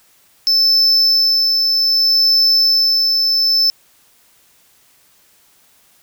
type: tone with tremolo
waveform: triangle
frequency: 5274 Hz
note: E8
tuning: in tune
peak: -8 dBFS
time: 0.47-3.7 s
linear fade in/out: 0 ms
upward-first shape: sine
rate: 0.64 Hz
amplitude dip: 30%
effects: white hiss -53 dBFS RMS until 6.02 s